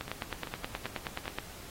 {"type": "two click trains", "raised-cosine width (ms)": 0.3, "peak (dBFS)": [-18, -24], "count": [14, 4], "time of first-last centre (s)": [[0.01, 1.386], [0.08, 1.256]], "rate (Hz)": [9.45, 2.55], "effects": ["pink hiss -48 dBFS RMS until 1.7 s", "AAC 48 kbps"]}